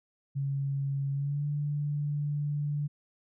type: tone with pitch glide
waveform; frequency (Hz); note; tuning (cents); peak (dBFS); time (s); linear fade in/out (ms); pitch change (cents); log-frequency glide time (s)
sine; 138.59 to 146.41; C#3 to D3; 0 to -5; -28; 0.35-2.88; 20; +95; 1.12-1.46
effects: none

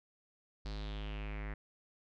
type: tone with low-pass filter sweep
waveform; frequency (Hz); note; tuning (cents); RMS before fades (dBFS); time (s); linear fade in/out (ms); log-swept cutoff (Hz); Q
square; 51.91; G#1; 0; -41; 0.65-1.54; 5; 4600 to 1900; 4.3
effects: none

